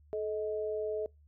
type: tone pair together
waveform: sine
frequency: 431.6 / 629.9 Hz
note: A4 / D#5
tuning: -33 / +21 cents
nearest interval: perfect fifth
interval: 654 cents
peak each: -33 / -37 dBFS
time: 0.13-1.06 s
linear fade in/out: 0 ms
effects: noise-tail reverb RT60 0.2 s tail -25 dB re dry + added 74 Hz sine -58 dBFS peak until 1.27 s